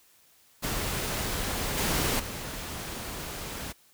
pink noise with level steps, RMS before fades -31 / -27 / -37 dBFS, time 0.62-3.73 s, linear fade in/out 20 ms, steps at 1.77 / 2.19 s, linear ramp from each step 10 ms, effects white hiss -61 dBFS RMS until 3.93 s

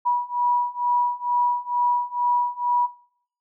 sine beating tone pair, 971 / 973.2 Hz, B5 / B5, -30 / -26 cents, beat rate 2.2 Hz, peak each -23 / -23 dBFS, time 0.05-2.87 s, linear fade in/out 20 ms, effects noise-tail reverb RT60 0.6 s tail -20 dB re dry

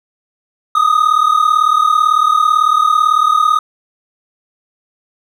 triangle tone pair together, 1222 / 1260 Hz, D#6 / D#6, -32 / +21 cents, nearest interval minor second, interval 53 cents, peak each -10 dBFS, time 0.75-3.59 s, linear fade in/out 5 ms, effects none

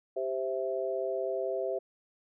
sine chord, C major, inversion second, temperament equal, 392 / 523.3 / 659.3 Hz, G4 / C5 / E5, 0 / 0 / 0 cents, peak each -34 dBFS, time 0.16-1.79 s, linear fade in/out 10 ms, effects none

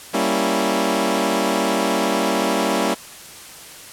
15% pulse chord, G diminished seventh, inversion none, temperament equal, 196 / 233.1 / 277.2 / 329.6 Hz, G3 / Bb3 / Db4 / Fb4, 0 / 0 / 0 / 0 cents, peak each -17 dBFS, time 0.13-2.95 s, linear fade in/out 20 ms, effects white hiss -39 dBFS RMS until 3.92 s + low-pass 12000 Hz 12 dB/octave

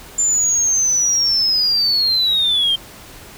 sine linear sweep, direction down, 7200 to 3140 Hz, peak -12 dBFS, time 0.18-2.76 s, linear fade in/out 10 ms, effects tanh soft clip ceiling -10 dBFS + pink hiss -39 dBFS RMS until 3.37 s

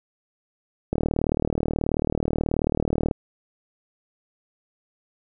click train, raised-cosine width 2 ms, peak -9 dBFS, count 85, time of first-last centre 0.93-3.112 s, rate 38.5 Hz, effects none

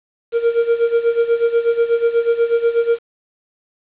triangle tone with tremolo, 466.2 Hz, A#4, in tune, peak -8 dBFS, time 0.32-2.99 s, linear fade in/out 50 ms, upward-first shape sine, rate 8.2 Hz, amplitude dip 80%, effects resampled to 8000 Hz + 7-bit

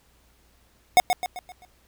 square tone with echo, 728 Hz, F#5, 28 cents flat, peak -12 dBFS, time 0.97-1 s, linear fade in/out 0 ms, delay 130 ms, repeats 5, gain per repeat -7 dB, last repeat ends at 1.65 s, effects added 60 Hz sine -62 dBFS peak until 1.87 s + pink hiss -62 dBFS RMS until 1.87 s

